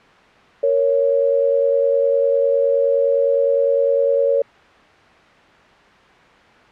sine tone pair together, 465.3 / 555.1 Hz, A#4 / C#5, -3 / +2 cents, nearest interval minor third, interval 305 cents, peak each -18 / -15 dBFS, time 0.63-4.42 s, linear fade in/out 5 ms, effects white hiss -47 dBFS RMS until 6.71 s + low-pass 2000 Hz 12 dB/octave

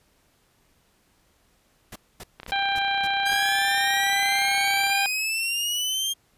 pink noise bursts, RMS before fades -39 dBFS, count 6, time 1.92-3.348 s, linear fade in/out 5 ms, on 38 ms, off 240 ms
click train, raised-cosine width 0.3 ms, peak -22 dBFS, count 79, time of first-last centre 2.4-4.9 s, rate 31.2 Hz
harmonic tone, 792 Hz, G5, 18 cents sharp, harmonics 1 / 2 / 3 / 4 / 5, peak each -25 / -28 / -30 / -31 / -32 dBFS, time 2.52-5.06 s, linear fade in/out 0 ms
sawtooth exponential sweep, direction up, 1600 to 3219 Hz, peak -21 dBFS, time 3.25-6.14 s, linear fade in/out 20 ms
effects pink hiss -64 dBFS RMS until 6.37 s + resampled to 32000 Hz

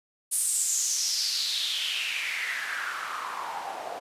white noise with band-pass filter sweep, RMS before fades -30 dBFS, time 0.31-4 s, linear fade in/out 20 ms, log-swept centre 9700 to 640 Hz, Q 4.8, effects resampled to 32000 Hz

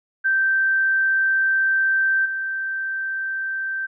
sine tone with level steps, 1561 Hz, G6, 8 cents flat, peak -16 / -23 dBFS, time 0.24-3.87 s, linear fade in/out 20 ms, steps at 2.25 s, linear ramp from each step 10 ms, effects none

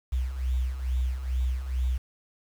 sine beating tone pair, 61.6 / 63.9 Hz, B1 / C2, -4 / -40 cents, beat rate 2.3 Hz, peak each -32 / -26 dBFS, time 0.12-1.98 s, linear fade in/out 10 ms, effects 8-bit

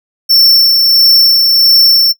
square tone with tremolo, 5410 Hz, E8, 44 cents sharp, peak -4 dBFS, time 0.29-2.13 s, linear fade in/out 20 ms, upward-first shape sine, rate 1.5 Hz, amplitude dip 30%, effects noise-tail reverb RT60 0.1 s tail -19 dB re dry

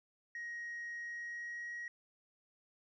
sine tone with pitch glide, 1884 to 1898.2 Hz, A#6 to A#6, +18 to +31 cents, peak -39 dBFS, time 0.35-1.88 s, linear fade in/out 2 ms, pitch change +13 cents, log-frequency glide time 0.93-1.76 s, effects tanh soft clip ceiling -39 dBFS

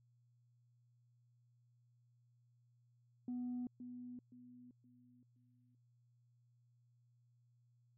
sine tone with echo, 246.9 Hz, B3, in tune, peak -38 dBFS, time 3.28-3.67 s, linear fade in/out 2 ms, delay 520 ms, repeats 4, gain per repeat -9 dB, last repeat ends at 5.75 s, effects tanh soft clip ceiling -37 dBFS + added 120 Hz sine -70 dBFS peak until 7.97 s

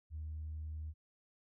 sine tone, 77.6 Hz, D#2, 4 cents flat, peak -39 dBFS, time 0.1-0.94 s, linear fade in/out 50 ms, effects tanh soft clip ceiling -36 dBFS

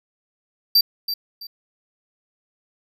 square tone with echo, 4682 Hz, D8, 6 cents flat, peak -12 dBFS, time 0.75-0.81 s, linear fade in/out 5 ms, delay 330 ms, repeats 2, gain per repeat -11 dB, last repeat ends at 1.47 s, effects none

